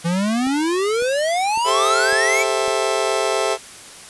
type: exponential sweep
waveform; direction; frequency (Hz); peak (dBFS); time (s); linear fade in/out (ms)
square; up; 164.2 to 2349; -18; 0.04-2.44; 20
type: click train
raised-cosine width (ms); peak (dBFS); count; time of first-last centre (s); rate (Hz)
2; -24; 5; 0.47-2.68; 1.81
type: chord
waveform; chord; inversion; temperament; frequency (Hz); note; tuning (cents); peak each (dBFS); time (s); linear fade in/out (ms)
30% pulse; A minor seventh; third; just; 396 / 440 / 528 / 660; G4 / A4 / C5 / E5; +18 / 0 / +16 / +2; -21 / -21 / -22 / -20; 1.64-3.58; 50
effects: white hiss -39 dBFS RMS until 4.09 s + resampled to 24000 Hz